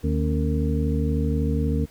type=harmonic tone with a mistuned harmonic; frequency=76.3 Hz; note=D#2; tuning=33 cents flat; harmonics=1 / 2 / 3 / 4 / 6; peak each=-23 / -26 / -28 / -29 / -31 dBFS; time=0.03-1.86 s; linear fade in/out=20 ms; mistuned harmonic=4; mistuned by=-140 cents; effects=pink hiss -53 dBFS RMS until 1.9 s